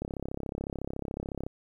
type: click train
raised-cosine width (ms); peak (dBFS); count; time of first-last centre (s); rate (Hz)
2; -21; 50; 0.02-1.465; 33.9
effects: 10-bit